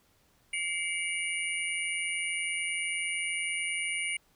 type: tone cluster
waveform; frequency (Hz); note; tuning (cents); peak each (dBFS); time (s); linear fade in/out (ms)
sine; 2118 / 2289 / 2859 / 9210; C7 / D7 / F7 / D9; +21 / -45 / +40 / -35; -36 / -33 / -38 / -37; 0.53-4.17; 5
effects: pink hiss -67 dBFS RMS until 4.35 s